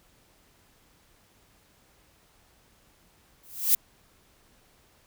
violet noise with exponential growth, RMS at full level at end -17 dBFS, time 3.43-3.75 s, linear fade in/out 5 ms, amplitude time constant 69 ms, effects pink hiss -62 dBFS RMS until 5.06 s

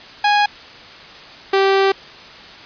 sawtooth tone pair in turn, 827 / 389.4 Hz, G#5 / G4, -8 / -12 cents, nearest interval octave + minor second, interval 1304 cents, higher first, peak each -8 dBFS, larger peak neither, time 0.24-0.46 / 1.53-1.92 s, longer second, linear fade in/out 5 ms, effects white hiss -38 dBFS RMS until 2.65 s + resampled to 11025 Hz

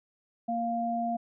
sine tone pair together, 233.1 / 698.5 Hz, A#3 / F5, 0 / 0 cents, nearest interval octave + perfect fifth, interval 1900 cents, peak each -32 / -29 dBFS, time 0.48-1.17 s, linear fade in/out 10 ms, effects none

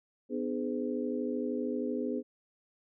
sine tone cluster, 249.6 / 302.5 / 418.7 / 509 Hz, B3 / D#4 / G#4 / C5, +19 / -49 / +14 / -48 cents, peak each -34 / -37 / -36 / -39 dBFS, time 0.29-2.23 s, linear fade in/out 50 ms, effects none

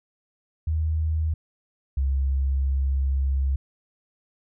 sine tone pair in turn, 78.8 / 67.59 Hz, D#2 / C#2, +23 / -43 cents, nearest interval minor third, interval 266 cents, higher first, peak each -21 / -20 dBFS, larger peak second, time 0.67-1.34 / 1.97-3.56 s, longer second, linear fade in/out 5 ms, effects none

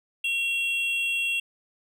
triangle tone pair together, 2731 / 3285 Hz, F7 / G#7, -39 / -20 cents, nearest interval minor third, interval 319 cents, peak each -23 / -30 dBFS, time 0.24-1.4 s, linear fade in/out 5 ms, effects none

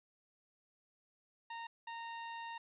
sawtooth tone bursts at uneven times, 924 Hz, A#5, 16 cents flat, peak -39 dBFS, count 2, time 1.5-1.67 / 1.87-2.58 s, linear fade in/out 5 ms, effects resampled to 8000 Hz + 13-bit

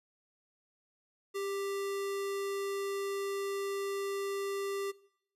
sine tone with sample-and-hold, 396.7 Hz, G4, 21 cents sharp, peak -33 dBFS, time 1.34-4.92 s, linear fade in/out 20 ms, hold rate 1575 Hz, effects noise-tail reverb RT60 0.7 s tail -21 dB re dry + resampled to 32000 Hz

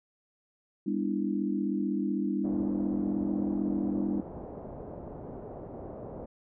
sine chord, E minor seventh, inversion first, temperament equal with one note detuned, 200.5 / 246.9 / 293.7 / 329.6 Hz, G3 / B3 / D4 / E4, +39 / 0 / 0 / 0 cents, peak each -31 / -35 / -32 / -34 dBFS, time 0.86-4.21 s, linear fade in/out 10 ms
white low-pass noise, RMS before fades -42 dBFS, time 2.44-6.26 s, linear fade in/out 5 ms, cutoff 650 Hz, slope 24 dB/octave
effects none

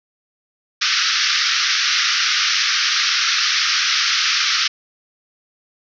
white band-pass noise, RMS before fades -18 dBFS, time 0.81-4.68 s, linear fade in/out 10 ms, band 1200 to 5900 Hz, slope 96 dB/octave, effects none

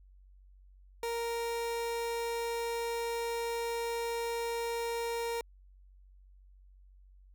30% pulse tone, 466.2 Hz, A#4, in tune, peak -30 dBFS, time 1.03-5.41 s, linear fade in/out 2 ms, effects added 47 Hz sine -55 dBFS peak until 7.34 s

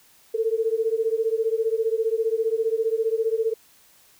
sine beating tone pair, 442.2 / 457.2 Hz, A4 / A#4, +9 / -34 cents, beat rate 15 Hz, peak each -23 / -24 dBFS, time 0.34-3.54 s, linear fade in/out 10 ms, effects white hiss -56 dBFS RMS until 4.19 s

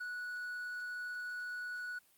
triangle tone, 1471 Hz, F#6, 11 cents flat, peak -37 dBFS, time 0-1.99 s, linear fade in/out 10 ms, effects white hiss -68 dBFS RMS until 2.17 s + Opus 32 kbps

